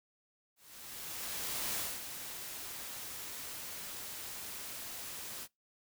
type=noise with ADSR envelope; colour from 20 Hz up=white; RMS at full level=-36 dBFS; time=0.56-5.48 s; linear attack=1200 ms; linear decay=240 ms; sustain=-8 dB; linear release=49 ms; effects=noise-tail reverb RT60 0.2 s tail -25 dB re dry